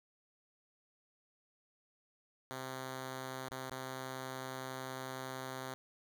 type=tone with dropouts; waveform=5% pulse; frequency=130.81 Hz; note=C3; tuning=in tune; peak=-30 dBFS; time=2.51-5.74 s; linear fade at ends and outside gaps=0 ms; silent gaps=3.486-3.512 / 3.696-3.711 s; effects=none